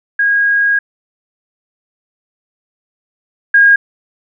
sine tone pair in turn, 1638 / 1629.2 Hz, G#6 / G#6, -24 / -34 cents, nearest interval unison, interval 10 cents, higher first, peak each -9 / -4 dBFS, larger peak second, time 0.19-0.79 / 3.54-3.76 s, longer first, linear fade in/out 5 ms, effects none

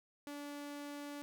sawtooth tone, 288.9 Hz, D4, 28 cents flat, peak -40 dBFS, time 0.27-1.22 s, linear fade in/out 0 ms, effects none

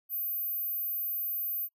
sine tone, 14380 Hz, A9, 36 cents sharp, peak -30 dBFS, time 0.09-1.69 s, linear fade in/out 50 ms, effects noise-tail reverb RT60 0.1 s tail -24 dB re dry

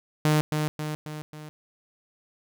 sawtooth tone with echo, 152.5 Hz, D#3, 34 cents flat, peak -15 dBFS, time 0.25-0.41 s, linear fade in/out 0 ms, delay 270 ms, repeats 4, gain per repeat -5 dB, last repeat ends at 1.49 s, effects none

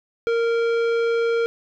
sine tone with tanh clipping, 463.4 Hz, A#4, 10 cents flat, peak -20 dBFS, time 0.27-1.46 s, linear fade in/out 0 ms, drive 14 dB, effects none

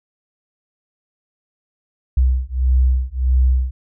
sine beating tone pair, 63.1 / 64.7 Hz, B1 / C2, +38 / -19 cents, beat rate 1.6 Hz, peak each -16 dBFS, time 2.17-3.71 s, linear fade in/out 5 ms, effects none

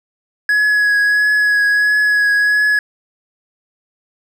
triangle tone with vibrato, 1678 Hz, G#6, 17 cents sharp, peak -9 dBFS, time 0.49-2.79 s, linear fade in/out 2 ms, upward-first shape triangle, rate 1.5 Hz, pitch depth 19 cents each way, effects none

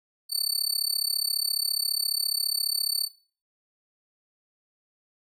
sawtooth tone with amplitude modulation, 4500 Hz, C#8, 25 cents sharp, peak -18 dBFS, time 0.29-3.09 s, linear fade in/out 50 ms, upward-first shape sine, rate 34.6 Hz, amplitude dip 100%, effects noise-tail reverb RT60 0.4 s tail -19 dB re dry

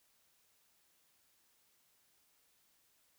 silence, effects white hiss -73 dBFS RMS until 3.18 s

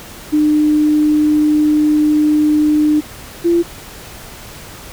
sine tone pair in turn, 302 / 341.6 Hz, D4 / F4, +48 / -38 cents, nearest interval major second, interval 214 cents, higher second, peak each -9 dBFS, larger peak neither, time 0.32-3.01 / 3.44-3.63 s, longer first, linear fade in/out 20 ms, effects pink hiss -34 dBFS RMS until 4.92 s

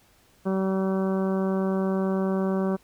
harmonic tone, 191 Hz, G3, 45 cents flat, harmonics 1 / 2 / 3 / 4 / 5 / 6 / 7 / 8, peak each -24 / -28 / -32 / -39 / -40 / -39 / -45 / -45 dBFS, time 0.45-2.77 s, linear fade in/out 20 ms, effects pink hiss -60 dBFS RMS until 2.83 s

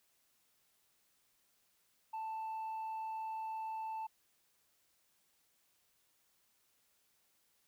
sine tone, 883 Hz, A5, 6 cents sharp, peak -36 dBFS, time 2.13-4.07 s, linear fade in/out 10 ms, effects tanh soft clip ceiling -38 dBFS + white hiss -75 dBFS RMS until 7.67 s

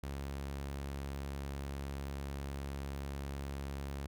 sawtooth tone, 69.4 Hz, C#2, 3 cents sharp, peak -35 dBFS, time 0.03-4.07 s, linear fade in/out 5 ms, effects none

